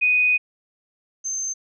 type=tone pair in turn; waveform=sine; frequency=2489 / 6272 Hz; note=D#7 / G8; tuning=0 / 0 cents; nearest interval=octave + major third; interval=1600 cents; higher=second; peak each=-15 / -24 dBFS; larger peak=first; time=0.01-0.38 / 1.24-1.54 s; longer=first; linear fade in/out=20 ms; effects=none